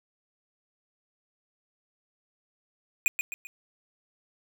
square tone with echo, 2465 Hz, D#7, 17 cents flat, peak -20 dBFS, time 3.06-3.08 s, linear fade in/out 0 ms, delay 130 ms, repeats 3, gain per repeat -7 dB, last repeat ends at 3.47 s, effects none

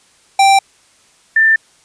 square / sine tone pair in turn, 784 / 1783 Hz, G5 / A6, 0 / +22 cents, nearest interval octave + major second, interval 1422 cents, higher second, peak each -7 dBFS, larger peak neither, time 0.39-0.59 / 1.36-1.56 s, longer neither, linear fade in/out 5 ms, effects white hiss -51 dBFS RMS until 1.84 s + resampled to 22050 Hz

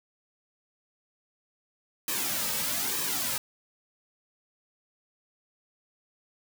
white noise with flanger, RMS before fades -30 dBFS, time 2.08-3.38 s, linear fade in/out 2 ms, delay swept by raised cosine 1.4 to 2.9 ms, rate 1.1 Hz, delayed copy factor -0.7, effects none

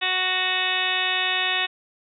harmonic tone with a mistuned harmonic, 370 Hz, F#4, in tune, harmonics 1 / 2 / 3 / 4 / 5 / 6 / 7 / 8 / 9 / 10, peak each -38 / -31 / -33 / -35 / -27 / -33 / -27 / -29 / -31 / -29 dBFS, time 0.01-1.67 s, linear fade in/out 20 ms, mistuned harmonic 9, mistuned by +61 cents, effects none

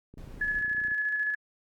click train, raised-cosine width 3 ms, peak -35 dBFS, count 24, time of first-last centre 0.14-0.917 s, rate 29.6 Hz
brown noise, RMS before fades -44 dBFS, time 0.18-0.61 s, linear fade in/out 0 ms
sine tone with tremolo, 1704 Hz, G#6, 44 cents sharp, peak -25 dBFS, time 0.41-1.35 s, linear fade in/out 5 ms, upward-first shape square, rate 14 Hz, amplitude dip 30%
effects Opus 48 kbps

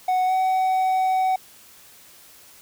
triangle tone with pitch glide, 740 to 752.1 Hz, F#5 to F#5, 0 to +28 cents, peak -16 dBFS, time 0.08-1.36 s, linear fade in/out 5 ms, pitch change +28 cents, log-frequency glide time 0.26-0.33 s, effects white hiss -49 dBFS RMS until 2.61 s

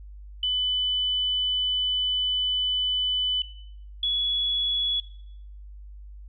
sine tone pair in turn, 3000 / 3384 Hz, F#7 / G#7, +23 / +32 cents, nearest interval major second, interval 209 cents, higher second, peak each -22 dBFS, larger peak neither, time 0.43-3.42 / 4.03-5 s, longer first, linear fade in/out 2 ms, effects noise-tail reverb RT60 0.7 s tail -17 dB re dry + added 50 Hz sine -40 dBFS peak until 6.28 s

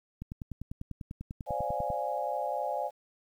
click train, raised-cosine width 5 ms, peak -26 dBFS, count 18, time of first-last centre 0.22-1.903 s, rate 10.1 Hz
sine chord, D half-diminished seventh, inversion third, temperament equal, 523.3 / 587.3 / 698.5 / 830.6 Hz, C5 / D5 / F5 / Ab5, 0 / 0 / 0 / 0 cents, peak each -37 / -35 / -36 / -34 dBFS, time 1.46-2.91 s, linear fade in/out 50 ms
effects 10-bit

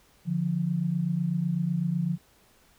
sine tone pair together, 146.83 / 174.82 Hz, D3 / F3, 0 / +2 cents, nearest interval minor third, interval 302 cents, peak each -29 / -26 dBFS, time 0.25-2.18 s, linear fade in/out 50 ms, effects pink hiss -61 dBFS RMS until 2.78 s

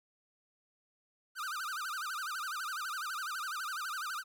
45% pulse tone with vibrato, 1359 Hz, F6, 48 cents flat, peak -36 dBFS, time 1.35-4.24 s, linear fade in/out 50 ms, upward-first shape sine, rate 12 Hz, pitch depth 240 cents each way, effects 13-bit

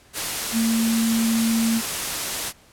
sine tone in noise, 226.9 Hz, A#3, 47 cents flat, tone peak -18 dBFS, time 0.52-1.82 s, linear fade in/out 50 ms, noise white, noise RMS -26 dBFS, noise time 0.13-2.53 s, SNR +5 dB, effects pink hiss -53 dBFS RMS until 2.72 s + low-pass 12000 Hz 12 dB/octave

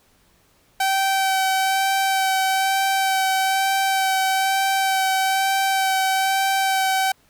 sawtooth tone with vibrato, 770 Hz, G5, 31 cents flat, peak -14 dBFS, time 0.8-7.12 s, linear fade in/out 5 ms, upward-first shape sine, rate 1.1 Hz, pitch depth 13 cents each way, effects pink hiss -59 dBFS RMS until 7.29 s

